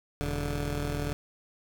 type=tone pair together; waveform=15% pulse; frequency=40.72 / 145.1 Hz; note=E1 / D3; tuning=-20 / -21 cents; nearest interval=octave + minor seventh; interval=2199 cents; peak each=-26 dBFS; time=0.21-1.13 s; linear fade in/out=0 ms; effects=none